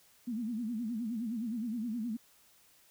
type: tone with vibrato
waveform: sine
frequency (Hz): 228.6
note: A#3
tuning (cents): -34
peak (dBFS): -33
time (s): 0.27-2.17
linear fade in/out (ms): 10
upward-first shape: sine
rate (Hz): 9.6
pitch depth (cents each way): 140
effects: white hiss -64 dBFS RMS until 2.9 s